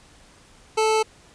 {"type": "tone", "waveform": "25% pulse", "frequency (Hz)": 437.7, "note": "A4", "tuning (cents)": -9, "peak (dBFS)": -14, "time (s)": [0.77, 1.03], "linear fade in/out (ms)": 10, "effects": ["pink hiss -52 dBFS RMS until 1.34 s", "resampled to 22050 Hz"]}